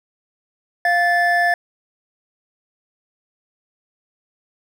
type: tone pair together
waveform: triangle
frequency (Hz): 698.5 / 1747.4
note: F5 / A6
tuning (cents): 0 / -12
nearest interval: octave + major third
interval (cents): 1588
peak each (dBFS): -15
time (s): 0.85-1.54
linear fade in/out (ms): 2
effects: none